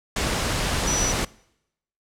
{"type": "tone in noise", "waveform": "sine", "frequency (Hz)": 5900, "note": "F#8", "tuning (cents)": -6, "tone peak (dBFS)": -23, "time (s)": [0.87, 1.12], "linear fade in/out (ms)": 5, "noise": "pink", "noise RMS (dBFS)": -24, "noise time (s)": [0.16, 1.25], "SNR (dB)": -2, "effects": ["noise-tail reverb RT60 0.8 s tail -23 dB re dry", "low-pass 9000 Hz 12 dB/octave"]}